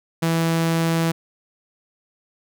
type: tone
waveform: sawtooth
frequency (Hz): 164.81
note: E3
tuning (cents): 0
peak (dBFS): -14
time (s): 0.22-1.12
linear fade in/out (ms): 10
effects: none